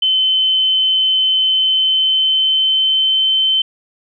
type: tone with pitch glide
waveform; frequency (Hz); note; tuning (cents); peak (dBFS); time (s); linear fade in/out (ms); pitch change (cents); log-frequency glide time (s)
sine; 3061 to 3081; G7 to G7; -42 to -31; -11; 0.02-3.62; 5; +11; 1.42-3.29
effects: none